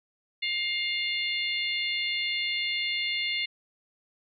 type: harmonic tone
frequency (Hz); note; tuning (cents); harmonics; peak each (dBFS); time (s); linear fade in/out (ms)
706; F5; +19; 3 / 4 / 5 / 6; -30 / -32 / -34 / -36; 0.42-3.46; 10
effects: none